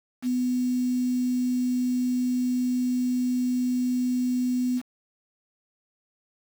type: tone with quantisation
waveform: sine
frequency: 249.7 Hz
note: B3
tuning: 19 cents sharp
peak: -22 dBFS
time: 0.22-4.82 s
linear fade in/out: 50 ms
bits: 7
effects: none